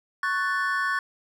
triangle chord, F# minor, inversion second, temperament equal with one note detuned, 1108.7 / 1489.4 / 1760 Hz, C#6 / F#6 / A6, 0 / +11 / 0 cents, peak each -26 dBFS, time 0.23-0.99 s, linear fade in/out 2 ms, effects none

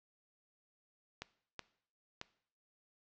clicks, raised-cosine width 0.2 ms, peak -24 dBFS, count 3, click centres 1.22 / 1.593 / 2.214 s, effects noise-tail reverb RT60 0.6 s tail -19 dB re dry + low-pass 6000 Hz 12 dB/octave

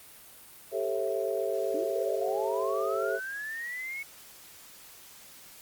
sine chord, A dominant seventh, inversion third, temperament equal with one note detuned, 392 / 440 / 541.7 / 659.3 Hz, G4 / A4 / C#5 / E5, 0 / 0 / -40 / 0 cents, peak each -33 dBFS, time 0.71-3.2 s, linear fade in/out 50 ms
sine linear sweep, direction up, 283.6 to 2217 Hz, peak -34 dBFS, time 1.74-4.03 s, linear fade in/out 5 ms
effects white hiss -51 dBFS RMS until 5.61 s + Opus 32 kbps

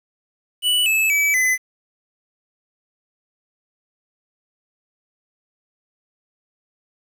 square tone with pitch steps, 2960 / 2607 / 2296 / 2022 Hz, F#7 / E7 / D7 / B6, 0 / -20 / -40 / +40 cents, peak -16 dBFS, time 0.62-1.58 s, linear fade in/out 50 ms, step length 240 ms, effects 8-bit

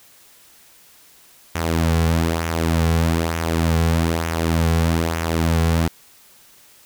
sawtooth tone with flanger, 82.41 Hz, E2, in tune, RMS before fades -19 dBFS, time 1.55-5.88 s, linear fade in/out 5 ms, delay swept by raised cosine 0.22 to 3.32 ms, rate 1.1 Hz, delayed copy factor -0.55, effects white hiss -50 dBFS RMS until 6.85 s

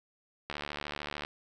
click train, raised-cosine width 0.3 ms, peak -20 dBFS, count 56, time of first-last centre 0.5-1.249 s, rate 73.4 Hz, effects none

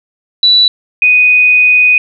sine tone pair in turn, 3951 / 2489 Hz, B7 / D#7, 0 / 0 cents, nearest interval minor sixth, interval 800 cents, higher first, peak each -4 dBFS, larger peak neither, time 0.43-0.68 / 1.02-1.98 s, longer second, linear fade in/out 2 ms, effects none

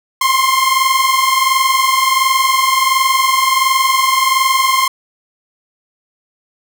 sawtooth tone pair together, 1046.5 / 1067.9 Hz, C6 / C6, 0 / +35 cents, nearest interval unison, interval 35 cents, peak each -10 dBFS, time 0.21-4.88 s, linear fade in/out 5 ms, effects none

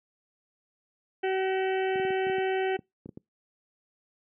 harmonic tone, 379.5 Hz, F#4, 44 cents sharp, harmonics 1 / 2 / 4 / 5 / 6 / 7 / 8, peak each -26 / -32 / -38 / -40 / -42 / -43 / -44 dBFS, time 1.23-2.77 s, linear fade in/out 10 ms
clicks, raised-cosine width 3 ms, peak -26 dBFS, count 11, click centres 1.957 / 1.998 / 2.05 / 2.105 / 2.268 / 2.298 / 2.383 / 2.791 / 3.059 / 3.091 / 3.174 s
effects noise-tail reverb RT60 0.2 s tail -26 dB re dry + high-pass 150 Hz 12 dB/octave

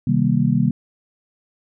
sine chord, C minor seventh, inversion none, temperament just, 130.81 / 156.98 / 196.22 / 235.5 Hz, C3 / Eb3 / G3 / Bb3, 0 / +16 / +2 / +18 cents, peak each -20 dBFS, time 0.07-0.71 s, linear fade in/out 5 ms, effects none

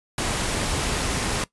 pink noise, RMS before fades -25 dBFS, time 0.18-1.44 s, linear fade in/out 2 ms, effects noise-tail reverb RT60 0.1 s tail -19 dB re dry + resampled to 24000 Hz

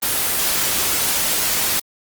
white noise, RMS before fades -19 dBFS, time 0.02-1.8 s, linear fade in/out 10 ms, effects Opus 24 kbps

